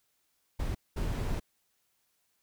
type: noise bursts at uneven times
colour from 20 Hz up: brown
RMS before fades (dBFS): -32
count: 2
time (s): 0.59-0.75 / 0.96-1.4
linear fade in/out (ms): 10
effects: white hiss -75 dBFS RMS until 2.42 s